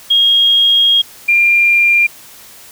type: tone pair in turn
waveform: sine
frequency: 3263 / 2393 Hz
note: G#7 / D7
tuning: -31 / +32 cents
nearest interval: perfect fourth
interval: 537 cents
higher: first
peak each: -7 dBFS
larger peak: neither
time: 0.1-1.02 / 1.28-2.07 s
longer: first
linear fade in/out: 10 ms
effects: white hiss -38 dBFS RMS until 2.71 s